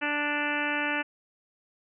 harmonic tone, 293.7 Hz, D4, in tune, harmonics 1 / 2 / 3 / 4 / 5 / 6 / 7 / 8 / 9 / 10, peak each -34 / -37 / -35 / -40 / -33 / -33 / -38 / -36 / -34 / -42 dBFS, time 0.01-1.03 s, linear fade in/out 20 ms, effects none

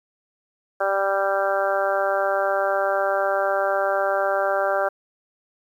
harmonic tone, 196 Hz, G3, in tune, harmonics 2 / 3 / 4 / 5 / 6 / 7 / 8, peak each -30 / -22 / -26 / -34 / -31 / -28 / -29 dBFS, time 0.8-4.89 s, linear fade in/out 10 ms, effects 9-bit

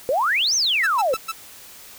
sine exponential two-way sweep, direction up then down, 484.1 to 6440 to 484.1 Hz, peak -17 dBFS, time 0.09-1.14 s, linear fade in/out 0 ms, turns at 0.55 s
sawtooth tone bursts, 1318.5 Hz, E6, in tune, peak -20 dBFS, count 4, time 0.83-1.32 s, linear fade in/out 10 ms, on 40 ms, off 110 ms
effects white hiss -43 dBFS RMS until 1.98 s

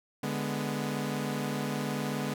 sawtooth chord, G# diminished, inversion second, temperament equal, 146.83 / 207.7 / 246.9 Hz, D3 / G#3 / B3, 0 / 0 / 0 cents, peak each -31 dBFS, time 0.23-2.34 s, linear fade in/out 5 ms, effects none

